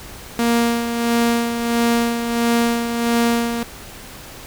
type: tone with tremolo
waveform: sawtooth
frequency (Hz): 234.4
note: A#3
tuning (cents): +10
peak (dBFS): -10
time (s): 0.39-3.63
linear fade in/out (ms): 0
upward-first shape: sine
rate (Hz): 1.5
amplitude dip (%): 55
effects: pink hiss -37 dBFS RMS until 4.46 s